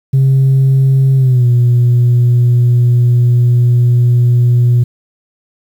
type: tone with pitch glide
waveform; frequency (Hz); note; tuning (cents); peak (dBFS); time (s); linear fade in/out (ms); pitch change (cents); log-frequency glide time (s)
sine; 134 to 121.47; C3 to B2; +42 to -28; -4; 0.13-4.84; 10; -170; 1.16-1.46
effects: tanh soft clip ceiling -4 dBFS + 7-bit